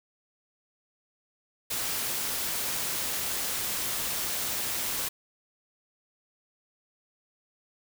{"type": "noise", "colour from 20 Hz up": "white", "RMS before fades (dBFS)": -31, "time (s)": [1.7, 5.09], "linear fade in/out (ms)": 10, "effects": []}